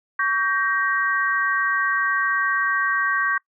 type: chord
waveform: sine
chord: G diminished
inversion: second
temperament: just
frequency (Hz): 1128.9 / 1568 / 1881.6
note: Db6 / G6 / Bb6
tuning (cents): +31 / 0 / +16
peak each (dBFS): -23 / -22 / -25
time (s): 0.19-3.38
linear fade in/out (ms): 5
effects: noise-tail reverb RT60 0.1 s tail -24 dB re dry